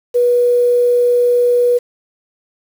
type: tone with quantisation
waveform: sine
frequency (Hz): 486.5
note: B4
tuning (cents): -26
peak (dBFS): -9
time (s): 0.14-1.79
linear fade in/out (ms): 20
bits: 6
effects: none